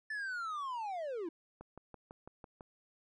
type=linear sweep; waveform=triangle; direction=down; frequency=1764 to 311.1 Hz; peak=-35 dBFS; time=0.1-1.29 s; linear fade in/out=5 ms
type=click train; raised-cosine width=1 ms; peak=-35 dBFS; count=7; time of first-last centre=1.61-2.608 s; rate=6.01 Hz
effects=resampled to 22050 Hz